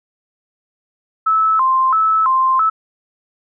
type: tone with vibrato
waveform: sine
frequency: 1169 Hz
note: D6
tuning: 8 cents flat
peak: -11 dBFS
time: 1.26-2.7 s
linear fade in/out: 10 ms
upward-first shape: square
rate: 1.5 Hz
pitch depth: 190 cents each way
effects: none